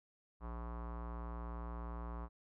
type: tone with low-pass filter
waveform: square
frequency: 58.5 Hz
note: A#1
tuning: 7 cents sharp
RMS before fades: -44 dBFS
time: 0.4-2.29 s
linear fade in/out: 50 ms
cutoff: 1100 Hz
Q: 3.8
effects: none